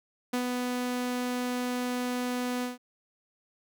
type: tone with ADSR envelope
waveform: sawtooth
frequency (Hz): 247.9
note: B3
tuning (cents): +7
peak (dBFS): -22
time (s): 0.33-2.78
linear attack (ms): 8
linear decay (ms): 85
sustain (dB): -3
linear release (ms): 150
effects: none